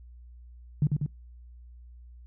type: tone with echo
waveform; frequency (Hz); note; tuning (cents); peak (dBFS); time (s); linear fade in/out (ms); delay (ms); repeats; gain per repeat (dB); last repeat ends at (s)
sine; 146.83; D3; 0; -19; 0.82-0.87; 2; 96; 2; -3; 1.062
effects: noise-tail reverb RT60 0.2 s tail -25 dB re dry + added 60 Hz sine -46 dBFS peak until 2.26 s